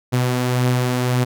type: beating tone pair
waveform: sawtooth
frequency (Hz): 124.8 / 126.6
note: B2 / B2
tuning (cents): +19 / +43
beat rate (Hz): 1.8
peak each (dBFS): -13 / -22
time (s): 0.12-1.25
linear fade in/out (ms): 20
effects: none